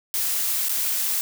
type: noise with dropouts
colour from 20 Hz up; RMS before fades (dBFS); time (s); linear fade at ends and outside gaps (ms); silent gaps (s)
blue; -24; 0.14-1.21; 0; 0.685-0.693
effects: none